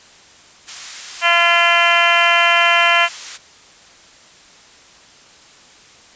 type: high-pass noise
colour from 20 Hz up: white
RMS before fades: -30 dBFS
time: 0.67-3.38 s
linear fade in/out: 20 ms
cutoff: 1200 Hz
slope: 12 dB/octave
type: harmonic tone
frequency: 342.6 Hz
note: F4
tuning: 33 cents flat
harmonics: 2 / 3 / 4 / 5 / 6 / 7 / 8 / 9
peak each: -19 / -19 / -19 / -19 / -19 / -19 / -19 / -19 dBFS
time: 1.21-3.09 s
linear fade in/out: 50 ms
effects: white hiss -45 dBFS RMS until 6.15 s + resampled to 16000 Hz